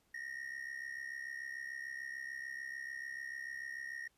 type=ring-modulated tone; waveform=triangle; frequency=1864.7 Hz; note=A#6; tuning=in tune; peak=-37 dBFS; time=0.14-4.08 s; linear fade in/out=5 ms; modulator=33.4 Hz; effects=pink hiss -75 dBFS RMS until 4.17 s + resampled to 32000 Hz